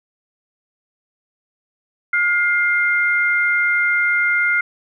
sine tone pair together, 1423.7 / 2103 Hz, F6 / C7, +33 / +8 cents, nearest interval perfect fifth, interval 675 cents, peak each -17 dBFS, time 2.13-4.61 s, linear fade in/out 5 ms, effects none

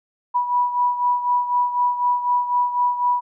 sine beating tone pair, 978 / 982 Hz, B5 / B5, -17 / -10 cents, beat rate 4 Hz, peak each -18 / -24 dBFS, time 0.34-3.21 s, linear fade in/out 20 ms, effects none

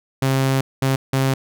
sawtooth tone bursts at uneven times, 133.9 Hz, C3, 40 cents sharp, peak -12 dBFS, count 3, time 0.22-0.61 / 0.82-0.96 / 1.13-1.34 s, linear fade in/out 5 ms, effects none

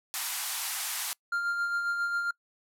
white band-pass noise, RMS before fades -34 dBFS, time 0.14-1.13 s, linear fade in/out 0 ms, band 730 to 14000 Hz, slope 48 dB/octave
triangle tone with tremolo, 1396.9 Hz, F6, in tune, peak -24 dBFS, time 1.32-2.31 s, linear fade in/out 5 ms, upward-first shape sine, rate 7.4 Hz, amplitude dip 40%
effects noise-tail reverb RT60 0.1 s tail -25 dB re dry

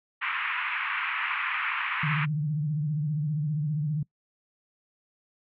white band-pass noise, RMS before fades -30 dBFS, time 0.21-2.26 s, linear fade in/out 20 ms, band 1000 to 2600 Hz, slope 48 dB/octave
sine tone with vibrato, 150.6 Hz, D3, 44 cents sharp, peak -25 dBFS, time 2.03-4.03 s, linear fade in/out 5 ms, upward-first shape sine, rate 15 Hz, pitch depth 93 cents each way
effects noise-tail reverb RT60 0.1 s tail -23 dB re dry

